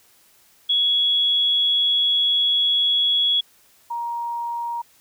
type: tone pair in turn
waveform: sine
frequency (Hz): 3354 / 941.2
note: G#7 / A#5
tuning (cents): +16 / +16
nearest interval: octave + minor seventh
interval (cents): 2200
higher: first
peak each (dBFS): -16 / -24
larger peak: first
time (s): 0.69-3.41 / 3.9-4.82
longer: first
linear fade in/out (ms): 10
effects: white hiss -56 dBFS RMS until 5 s